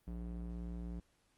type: tone with band-pass filter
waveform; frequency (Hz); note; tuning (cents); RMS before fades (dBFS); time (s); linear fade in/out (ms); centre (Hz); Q
square; 58.3; A#1; +1; -43; 0.07-1; 5; 150; 0.9
effects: pink hiss -75 dBFS RMS until 1.37 s + Opus 32 kbps